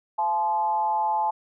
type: tone with frequency modulation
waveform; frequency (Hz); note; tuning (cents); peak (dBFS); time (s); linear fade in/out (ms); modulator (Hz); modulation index
sine; 861; A5; -38; -21; 0.18-1.31; 10; 178; 0.58
effects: none